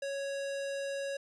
square tone, 554.4 Hz, C#5, in tune, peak -35 dBFS, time 0.02-1.17 s, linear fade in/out 5 ms, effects resampled to 22050 Hz

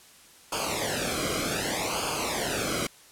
pink noise with flanger, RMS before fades -29 dBFS, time 0.52-2.87 s, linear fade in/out 5 ms, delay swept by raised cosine 0.52 to 1.13 ms, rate 0.65 Hz, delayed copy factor -0.9, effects white hiss -53 dBFS RMS until 3.11 s + low-pass 11000 Hz 12 dB/octave

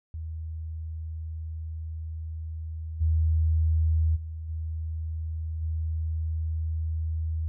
sine tone with level steps, 79.9 Hz, D#2, 47 cents sharp, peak -32 / -20 / -33 / -29 / -26 dBFS, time 0.14-7.48 s, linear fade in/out 0 ms, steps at 3 / 4.15 / 4.48 / 5.61 s, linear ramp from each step 20 ms, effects none

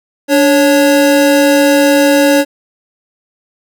square tone pair together, 290.1 / 554.4 Hz, D4 / C#5, -21 / 0 cents, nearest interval major seventh, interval 1121 cents, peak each -10 dBFS, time 0.28-2.45 s, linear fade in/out 50 ms, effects none

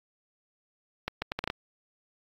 accelerating click train, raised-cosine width 0.3 ms, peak -14 dBFS, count 7, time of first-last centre 1.08-1.501 s, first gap 140 ms, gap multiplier 0.71, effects AAC 32 kbps

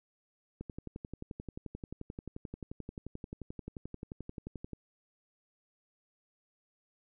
click train, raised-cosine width 3 ms, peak -28 dBFS, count 48, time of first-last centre 0.61-4.733 s, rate 11.4 Hz, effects none

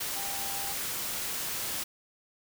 sine tone in noise, 793 Hz, G5, 20 cents sharp, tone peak -41 dBFS, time 0.16-0.73 s, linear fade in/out 10 ms, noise white, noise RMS -34 dBFS, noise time 0-1.84 s, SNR -10 dB, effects none

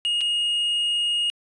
triangle tone with dropouts, 2863 Hz, F7, 42 cents sharp, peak -19 dBFS, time 0.05-1.3 s, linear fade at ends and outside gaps 0 ms, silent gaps 0.208-0.213 s, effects resampled to 22050 Hz

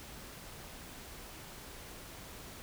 silence, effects pink hiss -49 dBFS RMS until 2.62 s

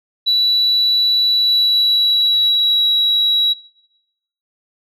sine tone with pitch glide, 3942 to 3883 Hz, B7 to B7, -4 to -30 cents, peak -10 dBFS, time 0.26-3.54 s, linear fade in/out 20 ms, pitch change -26 cents, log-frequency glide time 1.3-2.85 s, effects noise-tail reverb RT60 0.9 s tail -22 dB re dry + tanh soft clip ceiling -8 dBFS

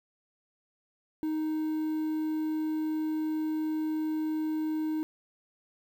triangle tone with quantisation, 311.1 Hz, D#4, in tune, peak -26 dBFS, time 1.23-5.03 s, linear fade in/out 0 ms, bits 9, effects none

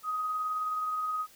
sine tone with tremolo, 1254 Hz, D#6, 13 cents sharp, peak -28 dBFS, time 0.03-1.27 s, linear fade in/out 50 ms, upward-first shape sine, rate 19 Hz, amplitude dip 25%, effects white hiss -57 dBFS RMS until 1.35 s

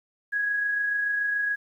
sine tone with amplitude modulation, 1661.2 Hz, G#6, in tune, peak -22 dBFS, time 0.32-1.56 s, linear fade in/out 20 ms, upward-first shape sine, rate 27 Hz, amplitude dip 30%, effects 10-bit

